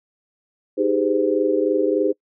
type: chord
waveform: sine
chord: Ab major seventh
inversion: second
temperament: equal with one note detuned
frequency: 311.1 / 392 / 415.3 / 511.9 Hz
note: Eb4 / G4 / Ab4 / C5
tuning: 0 / 0 / 0 / -38 cents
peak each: -22 dBFS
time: 0.77-2.13 s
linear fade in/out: 20 ms
effects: noise-tail reverb RT60 0.1 s tail -26 dB re dry